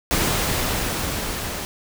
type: noise with level ramp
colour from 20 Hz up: pink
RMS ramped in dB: -20 to -29 dBFS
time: 0.11-1.65 s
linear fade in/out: 0 ms
effects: none